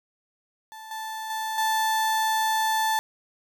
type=tone with level steps; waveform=35% pulse; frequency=879 Hz; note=A5; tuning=2 cents flat; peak=-38 / -30 / -26 / -20 dBFS; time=0.72-2.99 s; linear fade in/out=0 ms; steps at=0.91 / 1.3 / 1.58 s; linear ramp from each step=2 ms; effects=none